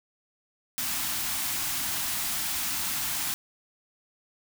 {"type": "band-stop noise", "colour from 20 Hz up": "white", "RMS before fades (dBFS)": -30, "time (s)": [0.78, 3.34], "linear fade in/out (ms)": 0, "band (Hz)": [330, 660], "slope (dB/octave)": 48, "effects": []}